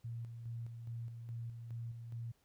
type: tone with tremolo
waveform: sine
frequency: 116.54 Hz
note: A#2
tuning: in tune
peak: -40 dBFS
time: 0.04-2.32 s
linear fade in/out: 10 ms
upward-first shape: square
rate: 2.4 Hz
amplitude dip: 45%
effects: pink hiss -75 dBFS RMS until 2.44 s